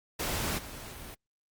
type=noise with level steps; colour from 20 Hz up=pink; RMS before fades=-32 / -44 dBFS; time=0.19-1.15 s; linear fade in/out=10 ms; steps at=0.57 s; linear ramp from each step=20 ms; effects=Opus 48 kbps